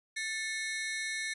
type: ring-modulated tone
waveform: sawtooth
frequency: 1975.5 Hz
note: B6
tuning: in tune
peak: -27 dBFS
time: 0.16-1.34 s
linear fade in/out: 10 ms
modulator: 208 Hz
effects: resampled to 24000 Hz